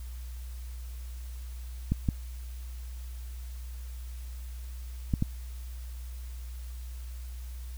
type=clicks; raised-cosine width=5 ms; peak=-13 dBFS; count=4; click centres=1.92 / 2.088 / 5.138 / 5.224 s; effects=added 61 Hz sine -37 dBFS peak until 7.77 s + white hiss -55 dBFS RMS until 7.77 s